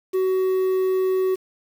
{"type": "tone with quantisation", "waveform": "triangle", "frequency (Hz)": 375.3, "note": "F#4", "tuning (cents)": 25, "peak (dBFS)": -16, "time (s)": [0.13, 1.36], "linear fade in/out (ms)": 20, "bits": 7, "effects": []}